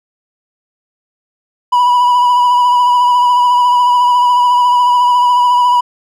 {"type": "tone with vibrato", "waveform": "triangle", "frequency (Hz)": 981, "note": "B5", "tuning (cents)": -12, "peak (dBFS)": -5, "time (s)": [1.72, 5.81], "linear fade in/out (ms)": 10, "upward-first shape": "sine", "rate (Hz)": 14, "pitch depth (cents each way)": 26, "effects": []}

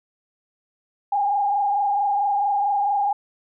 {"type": "tone with frequency modulation", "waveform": "sine", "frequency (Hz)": 811, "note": "G#5", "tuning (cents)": -41, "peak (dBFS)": -18, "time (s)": [1.12, 3.13], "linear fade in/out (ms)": 5, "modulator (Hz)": 24.5, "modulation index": 1.1, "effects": []}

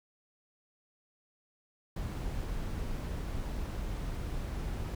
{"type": "noise", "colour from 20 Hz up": "brown", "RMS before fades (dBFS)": -36, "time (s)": [1.96, 4.95], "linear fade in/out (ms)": 5, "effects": []}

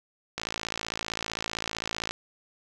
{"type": "click train", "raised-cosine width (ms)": 0.2, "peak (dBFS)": -13, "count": 97, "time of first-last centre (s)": [0.38, 2.11], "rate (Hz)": 55.5, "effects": []}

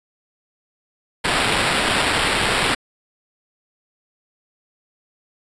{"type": "noise with sample-and-hold", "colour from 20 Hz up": "violet", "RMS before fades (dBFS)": -19, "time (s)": [1.24, 2.75], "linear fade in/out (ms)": 10, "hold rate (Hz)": 6300, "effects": ["resampled to 22050 Hz"]}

